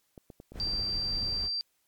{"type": "clicks", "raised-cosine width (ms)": 2, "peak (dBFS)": -32, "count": 9, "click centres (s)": [0.178, 0.302, 0.401, 0.52, 0.558, 0.59, 0.673, 0.735, 0.796]}
{"type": "noise", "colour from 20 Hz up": "brown", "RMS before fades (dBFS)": -38, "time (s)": [0.53, 1.5], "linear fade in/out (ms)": 50}
{"type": "tone", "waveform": "sine", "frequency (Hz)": 4699, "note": "D8", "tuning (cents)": 0, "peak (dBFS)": -29, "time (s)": [0.6, 1.61], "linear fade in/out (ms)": 0}
{"effects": ["white hiss -73 dBFS RMS until 1.87 s", "MP3 96 kbps"]}